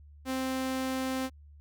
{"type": "tone", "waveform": "sawtooth", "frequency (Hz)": 261.6, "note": "C4", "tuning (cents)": 0, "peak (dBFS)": -26, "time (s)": [0.25, 1.3], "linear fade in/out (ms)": 50, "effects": ["added 73 Hz sine -50 dBFS peak until 1.6 s"]}